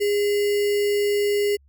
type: tone with sample-and-hold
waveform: sine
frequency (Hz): 410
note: G#4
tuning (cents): -22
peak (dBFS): -18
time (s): 0-1.57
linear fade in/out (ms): 20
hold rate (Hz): 2450
effects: added 69 Hz sine -53 dBFS peak until 1.68 s